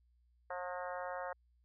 harmonic tone with a mistuned harmonic, 179.8 Hz, F#3, 49 cents flat, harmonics 3 / 4 / 5 / 6 / 7 / 8 / 9 / 10, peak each -43 / -45 / -47 / -49 / -50 / -51 / -52 / -53 dBFS, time 0.5-1.33 s, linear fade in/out 5 ms, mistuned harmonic 10, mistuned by +56 cents, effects added 60 Hz sine -68 dBFS peak until 1.64 s

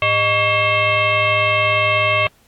sine tone with frequency modulation, 1638 Hz, G#6, 24 cents flat, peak -13 dBFS, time 0.02-2.27 s, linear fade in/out 2 ms, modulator 511 Hz, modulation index 2.6, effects pink hiss -56 dBFS RMS until 2.47 s + AAC 64 kbps

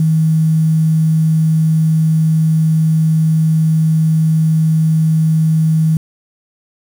sine tone with quantisation, 158.9 Hz, D#3, 37 cents sharp, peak -9 dBFS, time 0-5.97 s, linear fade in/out 2 ms, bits 6, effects none

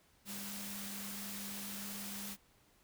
sine tone in noise, 201.3 Hz, G3, 46 cents sharp, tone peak -47 dBFS, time 0.25-2.37 s, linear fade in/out 50 ms, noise white, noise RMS -45 dBFS, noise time 0.25-2.37 s, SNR -5 dB, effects pink hiss -69 dBFS RMS until 2.83 s

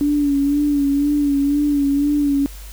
sine tone with vibrato, 286.4 Hz, D4, 43 cents flat, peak -14 dBFS, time 0.01-2.46 s, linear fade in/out 0 ms, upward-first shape sine, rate 2 Hz, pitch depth 44 cents each way, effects added 50 Hz sine -33 dBFS peak until 2.72 s + white hiss -42 dBFS RMS until 2.72 s

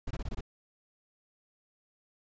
brown noise bursts, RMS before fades -35 dBFS, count 6, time 0.07-0.408 s, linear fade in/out 5 ms, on 38 ms, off 22 ms, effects resampled to 16000 Hz

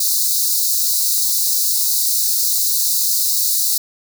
white high-pass noise, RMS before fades -17 dBFS, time 0-3.78 s, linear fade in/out 5 ms, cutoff 3900 Hz, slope 96 dB/octave, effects none

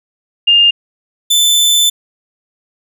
sine / sawtooth tone pair in turn, 2814 / 3525 Hz, F7 / A7, +12 / +2 cents, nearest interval major third, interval 390 cents, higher second, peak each -5 dBFS, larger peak neither, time 0.47-0.71 / 1.3-1.9 s, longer second, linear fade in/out 10 ms, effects none

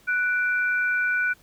sine tone pair together, 1479.8 / 2349 Hz, F#6 / D7, 0 / 0 cents, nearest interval minor sixth, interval 800 cents, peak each -21 / -30 dBFS, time 0.07-1.34 s, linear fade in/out 20 ms, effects pink hiss -57 dBFS RMS until 1.42 s

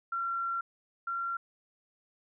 sine tone pair in turn, 1367 / 1372.6 Hz, F6 / F6, -37 / -30 cents, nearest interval unison, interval 7 cents, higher second, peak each -30 / -31 dBFS, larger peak first, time 0.12-0.61 / 1.07-1.37 s, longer first, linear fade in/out 5 ms, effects none

